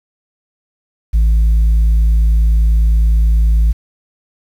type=tone; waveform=sine; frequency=54.8 Hz; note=A1; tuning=6 cents flat; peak=-5 dBFS; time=1.13-3.73 s; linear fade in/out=20 ms; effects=tanh soft clip ceiling -7 dBFS + 7-bit